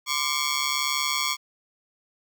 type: ring-modulated tone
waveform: 10% pulse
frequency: 1108.7 Hz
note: C#6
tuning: in tune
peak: -12 dBFS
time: 0.06-1.37 s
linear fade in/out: 50 ms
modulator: 70.7 Hz
effects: none